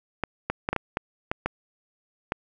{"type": "clicks", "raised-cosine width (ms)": 0.5, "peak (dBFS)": -10, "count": 9, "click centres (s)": [0.237, 0.5, 0.689, 0.73, 0.763, 0.971, 1.315, 1.46, 2.321], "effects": []}